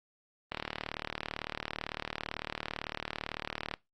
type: click train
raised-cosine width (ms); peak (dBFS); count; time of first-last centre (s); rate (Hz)
0.3; -18; 123; 0.52-3.739; 37.9
effects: noise-tail reverb RT60 0.2 s tail -22 dB re dry + Opus 32 kbps